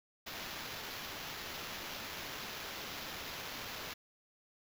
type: noise with sample-and-hold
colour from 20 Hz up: white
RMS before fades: -44 dBFS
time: 0.26-3.94 s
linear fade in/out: 10 ms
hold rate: 8820 Hz
effects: none